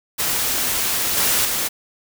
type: noise with level steps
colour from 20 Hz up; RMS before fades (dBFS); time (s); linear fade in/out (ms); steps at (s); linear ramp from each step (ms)
white; -21 / -18 / -22; 0.18-1.69; 20; 1.17 / 1.45; 2
effects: none